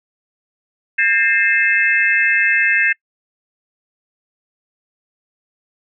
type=tone cluster; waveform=sine; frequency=1608 / 1805 / 2109 / 2613 Hz; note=G6 / A6 / C7 / E7; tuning=+44 / +44 / +13 / -16 cents; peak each=-18 dBFS; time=0.98-2.93 s; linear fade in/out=10 ms; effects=noise-tail reverb RT60 0.1 s tail -26 dB re dry